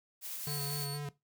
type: noise with tremolo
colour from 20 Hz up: blue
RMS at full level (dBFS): -40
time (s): 0.21-0.88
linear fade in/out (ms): 50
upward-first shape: triangle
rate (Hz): 10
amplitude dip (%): 25
type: tone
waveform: sawtooth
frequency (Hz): 4435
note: C#8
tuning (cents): 0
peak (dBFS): -37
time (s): 0.45-1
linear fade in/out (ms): 50
type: tone with vibrato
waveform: square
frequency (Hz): 144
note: D3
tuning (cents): -34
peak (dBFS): -37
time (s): 0.47-1.09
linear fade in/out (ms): 2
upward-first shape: square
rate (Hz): 4.3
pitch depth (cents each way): 22
effects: noise-tail reverb RT60 0.2 s tail -18 dB re dry